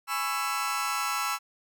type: chord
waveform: sawtooth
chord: C# minor seventh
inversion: second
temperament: just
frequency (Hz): 831.5 / 997.9 / 1108.7 / 1330.5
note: G#5 / B5 / C#6 / E6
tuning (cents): +2 / +18 / 0 / +16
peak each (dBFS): -32 / -32 / -31 / -26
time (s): 0.07-1.39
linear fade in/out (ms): 50
effects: none